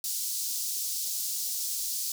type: high-pass noise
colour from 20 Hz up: pink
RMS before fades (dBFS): -32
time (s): 0.04-2.12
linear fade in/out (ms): 2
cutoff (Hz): 4900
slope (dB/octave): 24
effects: none